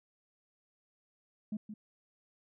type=tone with echo; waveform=sine; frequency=212.5 Hz; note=G#3; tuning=40 cents sharp; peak=-32 dBFS; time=1.52-1.57 s; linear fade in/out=5 ms; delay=170 ms; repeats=1; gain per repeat=-9 dB; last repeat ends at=1.74 s; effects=tanh soft clip ceiling -31 dBFS